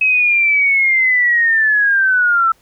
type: linear sweep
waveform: sine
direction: down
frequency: 2562 to 1319 Hz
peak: -10 dBFS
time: 0.01-2.52 s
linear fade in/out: 5 ms
effects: pink hiss -55 dBFS RMS until 2.61 s